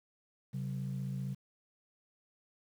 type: tone pair together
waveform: sine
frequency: 134.32 / 189.7 Hz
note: C3 / F#3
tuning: +46 / +43 cents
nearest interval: tritone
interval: 597 cents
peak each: -35 / -39 dBFS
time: 0.53-1.35 s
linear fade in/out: 20 ms
effects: tanh soft clip ceiling -30 dBFS + 10-bit